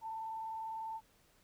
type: tone with vibrato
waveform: sine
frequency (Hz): 890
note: A5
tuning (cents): +20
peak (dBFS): -39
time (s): 0.01-1.01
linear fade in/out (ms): 50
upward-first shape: square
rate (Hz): 20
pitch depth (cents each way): 26
effects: pink hiss -69 dBFS RMS until 1.43 s